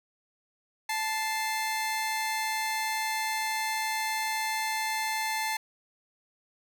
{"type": "tone pair together", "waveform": "sawtooth", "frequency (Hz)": [877.7, 2093], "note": ["A5", "C7"], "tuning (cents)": [-5, 0], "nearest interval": "octave + minor third", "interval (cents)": 1505, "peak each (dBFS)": [-26, -30], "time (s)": [0.89, 5.57], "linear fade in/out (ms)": 5, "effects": []}